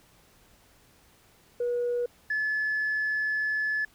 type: tone pair in turn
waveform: sine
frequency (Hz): 483.6 / 1723.4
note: B4 / A6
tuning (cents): -36 / -36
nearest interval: octave + minor seventh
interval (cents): 2200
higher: second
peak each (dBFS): -24 / -24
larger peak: neither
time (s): 1.6-2.06 / 2.3-3.85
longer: second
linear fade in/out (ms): 5
effects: tanh soft clip ceiling -22 dBFS + pink hiss -60 dBFS RMS until 3.94 s

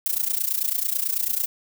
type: noise with amplitude modulation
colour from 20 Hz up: violet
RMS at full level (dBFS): -21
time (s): 0.06-1.46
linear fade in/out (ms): 0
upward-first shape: sine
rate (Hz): 29.1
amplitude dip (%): 85
effects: none

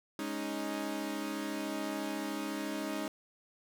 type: chord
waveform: sawtooth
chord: Ab suspended fourth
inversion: none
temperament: equal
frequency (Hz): 207.7 / 277.2 / 311.1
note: Ab3 / Db4 / Eb4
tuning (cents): 0 / 0 / 0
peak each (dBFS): -37 / -36 / -34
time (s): 0.19-3.08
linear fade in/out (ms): 2
effects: none

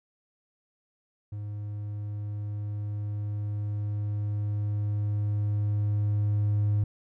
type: tone with level ramp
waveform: triangle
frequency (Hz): 103.83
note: G#2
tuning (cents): 0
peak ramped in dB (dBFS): -31 to -19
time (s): 1.32-6.84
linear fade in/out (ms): 5
effects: tanh soft clip ceiling -16 dBFS

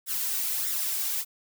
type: noise with flanger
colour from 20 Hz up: blue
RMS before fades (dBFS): -29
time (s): 0.06-1.25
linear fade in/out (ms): 50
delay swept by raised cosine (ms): 0.55 to 2.65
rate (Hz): 1.6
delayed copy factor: +0.6
effects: none

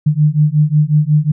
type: beating tone pair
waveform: sine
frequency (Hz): 148.2 / 153.7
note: D3 / D#3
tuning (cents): +16 / -21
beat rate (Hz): 5.5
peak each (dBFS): -12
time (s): 0.06-1.32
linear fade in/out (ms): 10
effects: none

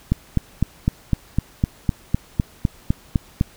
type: click train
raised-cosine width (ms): 5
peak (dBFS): -4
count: 14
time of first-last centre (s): 0.12-3.411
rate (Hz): 3.95
effects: pink hiss -49 dBFS RMS until 3.56 s

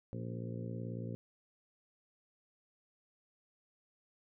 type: harmonic tone with a mistuned harmonic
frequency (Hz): 58.27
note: A#1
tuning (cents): 0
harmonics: 2 / 3 / 4 / 5 / 6 / 7 / 8 / 9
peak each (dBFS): -41 / -45 / -47 / -52 / -52 / -53 / -53 / -52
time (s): 0.13-1.15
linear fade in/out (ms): 0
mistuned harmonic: 5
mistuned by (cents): -43
effects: none

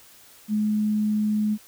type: tone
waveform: sine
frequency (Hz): 212.1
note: G#3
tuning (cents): +37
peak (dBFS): -20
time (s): 0.48-1.58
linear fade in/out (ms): 50
effects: white hiss -51 dBFS RMS until 1.67 s

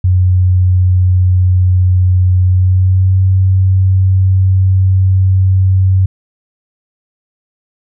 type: tone with pitch glide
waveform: sine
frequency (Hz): 91.5 to 94.45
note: F#2 to F#2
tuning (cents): -19 to +36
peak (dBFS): -6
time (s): 0.04-6.06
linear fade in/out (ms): 5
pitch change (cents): +55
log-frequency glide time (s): 2.43-3.2
effects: none

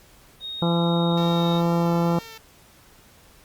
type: tone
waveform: sine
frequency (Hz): 3729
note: A#7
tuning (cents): 0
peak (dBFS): -30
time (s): 0.4-1.62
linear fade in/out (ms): 50
type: harmonic tone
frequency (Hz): 170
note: F3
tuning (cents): -46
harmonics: 1 / 2 / 3 / 4 / 5 / 6 / 7 / 8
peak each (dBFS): -20 / -27 / -27 / -33 / -30 / -34 / -37 / -37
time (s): 0.62-2.19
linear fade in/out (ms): 2
type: tone with vibrato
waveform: 5% pulse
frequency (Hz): 450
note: A4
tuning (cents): +39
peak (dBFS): -28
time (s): 1.17-2.38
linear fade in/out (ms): 5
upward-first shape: sine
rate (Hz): 2.2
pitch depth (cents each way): 27
effects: pink hiss -53 dBFS RMS until 3.44 s + Opus 48 kbps

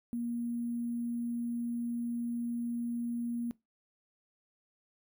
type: tone with sample-and-hold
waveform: sine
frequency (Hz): 236.8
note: A#3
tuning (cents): +27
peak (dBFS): -32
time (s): 0.13-3.51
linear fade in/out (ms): 0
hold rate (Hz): 11025
effects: noise-tail reverb RT60 0.2 s tail -21 dB re dry

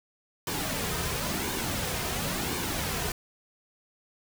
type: noise with flanger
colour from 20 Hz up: pink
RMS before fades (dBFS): -31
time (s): 0.47-3.12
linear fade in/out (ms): 2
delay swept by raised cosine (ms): 1.5 to 3.6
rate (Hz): 0.96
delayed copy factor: -0.55
effects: none

